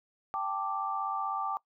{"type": "chord", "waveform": "sine", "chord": "G suspended second", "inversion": "none", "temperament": "equal", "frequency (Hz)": [784, 880, 1174.7], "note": ["G5", "A5", "D6"], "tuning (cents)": [0, 0, 0], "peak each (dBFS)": [-35, -37, -33], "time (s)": [0.34, 1.57], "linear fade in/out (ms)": 0, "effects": ["noise-tail reverb RT60 0.1 s tail -20 dB re dry"]}